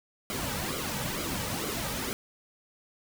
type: noise with flanger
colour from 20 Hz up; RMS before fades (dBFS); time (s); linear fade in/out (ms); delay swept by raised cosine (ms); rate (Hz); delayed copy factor
pink; -33; 0.3-2.13; 0; 1.1 to 2.9; 2.2; -0.7
effects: none